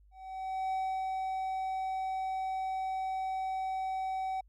triangle tone with ADSR envelope, 760 Hz, F#5, 46 cents sharp, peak -28 dBFS, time 0.11-4.41 s, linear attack 610 ms, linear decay 310 ms, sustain -2 dB, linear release 8 ms, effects added 50 Hz sine -58 dBFS peak until 4.48 s + Opus 48 kbps

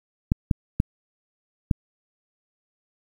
clicks, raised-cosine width 5 ms, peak -6 dBFS, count 4, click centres 0.319 / 0.512 / 0.801 / 1.712 s, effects 8-bit

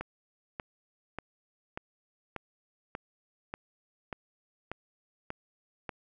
click train, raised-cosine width 0.5 ms, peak -21 dBFS, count 11, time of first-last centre 0.01-5.892 s, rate 1.7 Hz, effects none

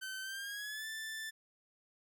sawtooth tone with pitch glide, 1536 to 1764.4 Hz, G6 to A6, -36 to +4 cents, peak -37 dBFS, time 0.01-1.31 s, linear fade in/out 20 ms, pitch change +240 cents, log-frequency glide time 0.22-0.87 s, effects none

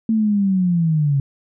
sine linear sweep, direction down, 225.6 to 136 Hz, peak -14 dBFS, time 0.09-1.2 s, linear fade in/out 2 ms, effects none

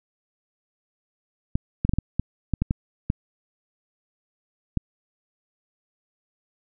clicks, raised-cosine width 5 ms, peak -9 dBFS, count 11, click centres 1.555 / 1.85 / 1.893 / 1.936 / 1.986 / 2.196 / 2.537 / 2.62 / 2.709 / 3.101 / 4.773 s, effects none

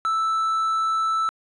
triangle tone, 1318.5 Hz, E6, in tune, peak -18 dBFS, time 0.05-1.29 s, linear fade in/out 0 ms, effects resampled to 24000 Hz

